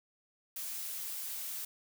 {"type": "noise", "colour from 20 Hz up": "blue", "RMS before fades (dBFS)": -40, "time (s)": [0.56, 1.65], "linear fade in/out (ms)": 5, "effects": []}